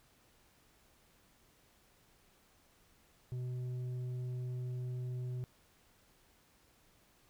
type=tone with tanh clipping; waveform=sine; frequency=125.2 Hz; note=B2; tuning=24 cents sharp; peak=-38 dBFS; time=3.32-5.44 s; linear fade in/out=0 ms; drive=6 dB; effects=pink hiss -68 dBFS RMS until 7.29 s